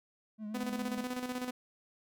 triangle tone with vibrato, 213 Hz, G#3, 44 cents sharp, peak -36 dBFS, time 0.38-1.06 s, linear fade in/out 50 ms, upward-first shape triangle, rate 8.2 Hz, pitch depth 48 cents each way
sawtooth tone with tremolo, 250.3 Hz, B3, 23 cents sharp, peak -30 dBFS, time 0.54-1.51 s, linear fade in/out 10 ms, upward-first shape square, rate 16 Hz, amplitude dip 55%
effects none

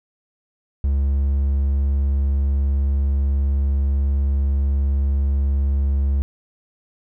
triangle tone, 69.3 Hz, C#2, in tune, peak -14 dBFS, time 0.84-6.22 s, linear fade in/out 0 ms, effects none

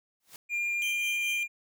white noise with exponential growth, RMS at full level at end -43 dBFS, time 0.2-0.36 s, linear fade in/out 1 ms, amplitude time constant 33 ms
triangle tone, 2402 Hz, D7, 38 cents sharp, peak -26 dBFS, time 0.49-1.48 s, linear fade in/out 50 ms
sawtooth tone with tremolo, 3136 Hz, G7, in tune, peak -30 dBFS, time 0.82-1.43 s, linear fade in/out 0 ms, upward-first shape triangle, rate 4.7 Hz, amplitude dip 65%
effects none

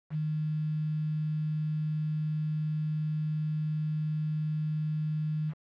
sine tone with quantisation, 153.8 Hz, D#3, 20 cents flat, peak -28 dBFS, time 0.1-5.54 s, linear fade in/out 50 ms, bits 8, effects low-pass 2000 Hz 12 dB/octave

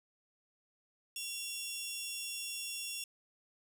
15% pulse tone pair together, 2751 / 3417 Hz, F7 / G#7, -27 / +49 cents, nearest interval major third, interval 376 cents, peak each -33 / -37 dBFS, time 1.16-3.04 s, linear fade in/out 2 ms, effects none

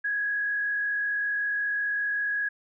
sine tone with frequency modulation, 1664 Hz, G#6, 3 cents sharp, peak -25 dBFS, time 0.04-2.49 s, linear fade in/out 10 ms, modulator 45.3 Hz, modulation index 0.52, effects none

